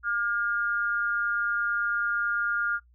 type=tone with amplitude modulation; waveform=sine; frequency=1412 Hz; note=F6; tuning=19 cents sharp; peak=-21 dBFS; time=0.03-2.8 s; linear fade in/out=50 ms; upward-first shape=sine; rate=209 Hz; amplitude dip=70%; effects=noise-tail reverb RT60 0.1 s tail -20 dB re dry + added 60 Hz sine -56 dBFS peak until 2.94 s